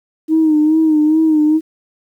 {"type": "tone with vibrato", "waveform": "sine", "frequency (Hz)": 311.1, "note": "D#4", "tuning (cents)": 0, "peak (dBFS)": -8, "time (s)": [0.28, 1.61], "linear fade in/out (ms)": 50, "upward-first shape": "sine", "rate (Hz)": 2.4, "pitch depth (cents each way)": 52, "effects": ["tanh soft clip ceiling -4 dBFS", "8-bit"]}